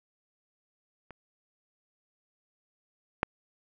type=clicks; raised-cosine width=0.5 ms; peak=-30 / -9 dBFS; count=2; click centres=1.107 / 3.231 s; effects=none